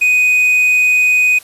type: tone with quantisation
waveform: triangle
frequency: 2493 Hz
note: D#7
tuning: 3 cents sharp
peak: -7 dBFS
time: 0.01-1.39 s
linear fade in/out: 10 ms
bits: 6
effects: white hiss -41 dBFS RMS until 1.43 s + resampled to 32000 Hz